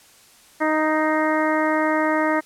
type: harmonic tone with a mistuned harmonic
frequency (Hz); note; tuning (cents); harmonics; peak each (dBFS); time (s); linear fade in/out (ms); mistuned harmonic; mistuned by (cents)
311.1; D#4; 0; 1 / 2 / 3 / 4 / 5 / 6 / 7; -22 / -23 / -25 / -27 / -30 / -27 / -33; 0.6-2.41; 20; 7; -44
effects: white hiss -51 dBFS RMS until 2.45 s + low-pass 11000 Hz 12 dB/octave